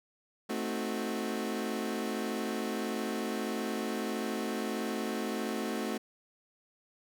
30% pulse chord, A diminished seventh, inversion none, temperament equal with one note detuned, 220 / 261.6 / 314.6 / 370 Hz, A3 / C4 / Eb4 / Gb4, 0 / 0 / +19 / 0 cents, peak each -33 / -36 / -38 / -36 dBFS, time 0.49-5.98 s, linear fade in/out 10 ms, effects none

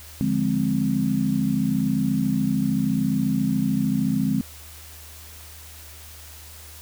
sine chord, D half-diminished seventh, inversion none, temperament equal, 146.83 / 174.61 / 207.7 / 261.6 Hz, D3 / F3 / Ab3 / C4, 0 / 0 / 0 / 0 cents, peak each -27 / -28 / -23 / -24 dBFS, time 0.21-4.41 s, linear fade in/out 0 ms, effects added 77 Hz sine -44 dBFS peak until 6.81 s + white hiss -44 dBFS RMS until 6.81 s

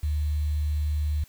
sine tone with quantisation, 75 Hz, D2, 37 cents sharp, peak -23 dBFS, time 0.03-1.24 s, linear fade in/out 5 ms, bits 8, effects white hiss -57 dBFS RMS until 1.28 s

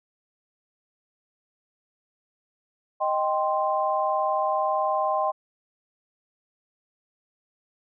sine chord, C minor, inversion first, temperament equal, 622.3 / 784 / 1046.5 Hz, Eb5 / G5 / C6, 0 / 0 / 0 cents, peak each -26 dBFS, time 3-5.32 s, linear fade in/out 20 ms, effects none

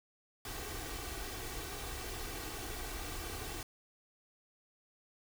pink noise with comb filter, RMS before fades -42 dBFS, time 0.45-3.63 s, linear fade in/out 2 ms, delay 2.6 ms, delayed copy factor +0.65, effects none

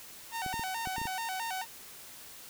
sawtooth tone with vibrato, 830.6 Hz, G#5, in tune, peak -30 dBFS, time 0.31-1.66 s, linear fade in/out 50 ms, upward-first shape square, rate 4.6 Hz, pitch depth 170 cents each way
clicks, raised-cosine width 3 ms, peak -28 dBFS, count 7, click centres 0.463 / 0.541 / 0.595 / 0.873 / 0.982 / 1.016 / 1.055 s
effects white hiss -49 dBFS RMS until 2.49 s

